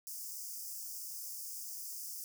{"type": "high-pass noise", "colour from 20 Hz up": "white", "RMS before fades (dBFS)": -44, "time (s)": [0.07, 2.24], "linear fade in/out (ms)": 0, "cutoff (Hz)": 4900, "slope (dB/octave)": 96, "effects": []}